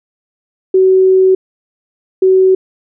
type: tone pair in turn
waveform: sine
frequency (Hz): 376.8 / 376.8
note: F#4 / F#4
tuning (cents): +32 / +32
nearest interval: unison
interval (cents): 0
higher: neither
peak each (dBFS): -5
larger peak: neither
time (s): 0.74-1.35 / 2.22-2.55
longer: first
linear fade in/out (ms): 5
effects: none